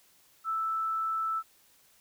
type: tone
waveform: sine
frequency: 1318.5 Hz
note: E6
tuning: in tune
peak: -28 dBFS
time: 0.44-1.43 s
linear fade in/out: 50 ms
effects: white hiss -63 dBFS RMS until 2 s